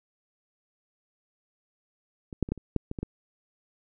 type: clicks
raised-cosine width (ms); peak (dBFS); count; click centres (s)
3; -26 / -11 / -23 / -14 / -29 / -11 / -20 / -21 / -18; 9; 2.328 / 2.427 / 2.489 / 2.52 / 2.577 / 2.763 / 2.914 / 2.988 / 3.03
effects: none